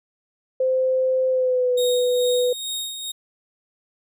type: tone with pitch glide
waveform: sine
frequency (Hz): 518 to 494.3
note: C5 to B4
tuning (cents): -17 to +1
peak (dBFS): -17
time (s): 0.6-2.53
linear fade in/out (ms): 5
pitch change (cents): -82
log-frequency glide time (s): 1.29-1.78
type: tone with tremolo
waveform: sawtooth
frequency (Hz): 3729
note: A#7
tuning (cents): 0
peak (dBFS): -22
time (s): 1.77-3.12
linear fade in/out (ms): 10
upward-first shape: sine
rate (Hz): 2.3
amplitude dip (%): 50
effects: none